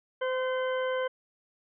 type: harmonic tone with a mistuned harmonic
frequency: 515 Hz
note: C5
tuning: 28 cents flat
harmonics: 1 / 2 / 3 / 4 / 6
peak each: -28 / -36 / -37 / -43 / -44 dBFS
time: 0.21-1.08 s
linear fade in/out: 10 ms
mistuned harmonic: 3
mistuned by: -15 cents
effects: none